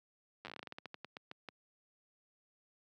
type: slowing click train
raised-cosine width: 0.3 ms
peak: -29 dBFS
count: 19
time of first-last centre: 0.45-1.487 s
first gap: 9 ms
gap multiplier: 1.19
effects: high-pass 150 Hz 12 dB/octave